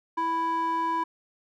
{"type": "tone with band-pass filter", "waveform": "square", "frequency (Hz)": 330.1, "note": "E4", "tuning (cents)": 2, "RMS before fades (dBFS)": -27, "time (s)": [0.17, 1.04], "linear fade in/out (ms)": 10, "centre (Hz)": 990, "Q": 3.3, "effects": []}